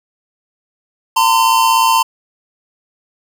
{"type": "tone pair together", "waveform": "square", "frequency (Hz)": [908, 1024.4], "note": ["A#5", "C6"], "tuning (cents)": [-46, -37], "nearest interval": "major second", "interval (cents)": 209, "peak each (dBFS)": -13, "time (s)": [1.16, 2.03], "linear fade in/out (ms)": 10, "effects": []}